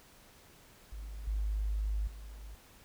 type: tone with level steps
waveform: sine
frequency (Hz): 51.91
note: G#1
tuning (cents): 0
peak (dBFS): -40 / -30 / -44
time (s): 0.92-2.55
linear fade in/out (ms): 5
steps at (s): 1.27 / 2.07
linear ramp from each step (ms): 5
effects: pink hiss -59 dBFS RMS until 2.84 s